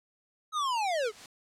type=linear sweep; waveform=square; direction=down; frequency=1291 to 400.6 Hz; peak=-28 dBFS; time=0.52-1.12 s; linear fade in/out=50 ms
type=noise with exponential growth; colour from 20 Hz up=white; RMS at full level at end=-44 dBFS; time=0.61-1.26 s; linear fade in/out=1 ms; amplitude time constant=140 ms
effects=low-pass 7000 Hz 12 dB/octave